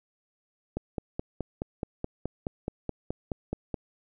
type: click train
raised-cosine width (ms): 2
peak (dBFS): -17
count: 15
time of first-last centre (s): 0.77-3.742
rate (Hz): 4.71
effects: none